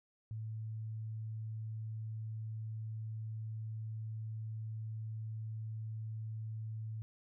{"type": "tone", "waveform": "sine", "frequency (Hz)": 110, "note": "A2", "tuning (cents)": 0, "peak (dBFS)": -39, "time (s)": [0.31, 7.02], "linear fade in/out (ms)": 0, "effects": []}